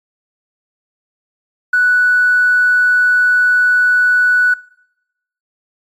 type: tone with tanh clipping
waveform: triangle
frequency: 1480 Hz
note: F#6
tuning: in tune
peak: -8 dBFS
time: 1.73-4.54 s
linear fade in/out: 5 ms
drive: 1 dB
effects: noise-tail reverb RT60 0.9 s tail -23 dB re dry + MP3 64 kbps